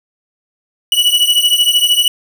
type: beating tone pair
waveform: 45% pulse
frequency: 2934 / 2947 Hz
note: F#7 / F#7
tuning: -15 / -8 cents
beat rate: 13 Hz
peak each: -12 dBFS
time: 0.92-2.08 s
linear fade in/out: 2 ms
effects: 7-bit